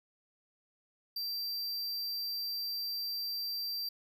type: tone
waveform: square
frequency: 4700 Hz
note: D8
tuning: 1 cent sharp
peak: -35 dBFS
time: 1.16-3.89 s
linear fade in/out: 5 ms
effects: none